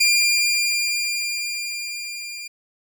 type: tone with level ramp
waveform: 20% pulse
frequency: 2398 Hz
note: D7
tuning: 36 cents sharp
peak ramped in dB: -9 to -27 dBFS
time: 0-2.48 s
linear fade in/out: 10 ms
effects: none